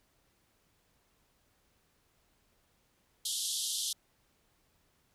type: band-pass noise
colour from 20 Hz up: pink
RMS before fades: -35 dBFS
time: 3.25-3.93 s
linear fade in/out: 5 ms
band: 3100 to 12000 Hz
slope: 96 dB/octave
effects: pink hiss -72 dBFS RMS until 5.14 s